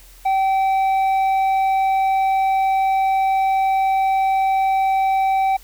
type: tone with tanh clipping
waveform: sine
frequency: 771 Hz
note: G5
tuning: 29 cents flat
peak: -16 dBFS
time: 0.25-5.57 s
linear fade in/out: 10 ms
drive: 6 dB
effects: added 42 Hz sine -44 dBFS peak until 5.63 s + white hiss -48 dBFS RMS until 5.63 s